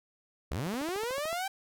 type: linear sweep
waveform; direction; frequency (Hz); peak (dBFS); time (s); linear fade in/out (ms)
sawtooth; up; 55 to 791; -28; 0.51-1.48; 5
type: click train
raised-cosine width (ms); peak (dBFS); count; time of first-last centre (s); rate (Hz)
1; -29; 12; 0.52-1.329; 13.6
effects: none